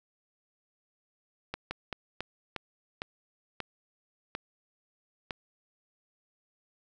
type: slowing click train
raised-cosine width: 0.3 ms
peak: -18 dBFS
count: 9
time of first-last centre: 1.54-5.308 s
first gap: 170 ms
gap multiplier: 1.28
effects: none